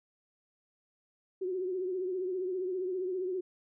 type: tone with vibrato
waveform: sine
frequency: 369.4 Hz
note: F#4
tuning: 3 cents flat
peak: -31 dBFS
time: 1.41-3.41 s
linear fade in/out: 10 ms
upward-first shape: triangle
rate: 15 Hz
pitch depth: 77 cents each way
effects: none